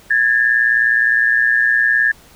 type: tone pair together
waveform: sine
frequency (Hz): 1659 / 1778.4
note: G#6 / A6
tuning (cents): -2 / +18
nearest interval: minor second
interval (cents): 120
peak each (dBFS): -14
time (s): 0.1-2.12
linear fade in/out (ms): 10
effects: pink hiss -46 dBFS RMS until 2.35 s